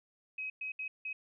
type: tone bursts at uneven times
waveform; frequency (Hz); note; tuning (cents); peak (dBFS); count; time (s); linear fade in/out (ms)
sine; 2539; D#7; +34; -36; 4; 0.38-0.5 / 0.61-0.72 / 0.79-0.88 / 1.05-1.13; 5
effects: none